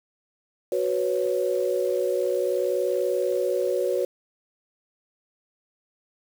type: chord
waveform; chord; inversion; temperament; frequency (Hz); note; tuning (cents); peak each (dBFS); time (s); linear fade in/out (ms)
sine; F# suspended fourth; none; equal; 370 / 493.9 / 554.4; F#4 / B4 / C#5; 0 / 0 / 0; -26; 0.72-4.05; 2
effects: 7-bit